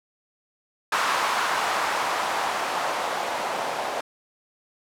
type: noise with low-pass filter sweep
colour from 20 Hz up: violet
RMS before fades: -26 dBFS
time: 0.92-4.01 s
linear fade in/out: 5 ms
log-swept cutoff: 1100 to 690 Hz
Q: 1.8
effects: none